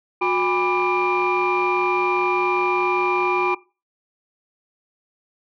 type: tone cluster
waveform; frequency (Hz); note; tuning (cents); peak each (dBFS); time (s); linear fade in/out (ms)
sine; 362.8 / 811 / 991 / 1176 / 2390; F#4 / G#5 / B5 / D6 / D7; -34 / -41 / +6 / +2 / +30; -21 / -25 / -23 / -25 / -24; 0.21-3.55; 10
effects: noise-tail reverb RT60 0.3 s tail -20 dB re dry + tanh soft clip ceiling -11 dBFS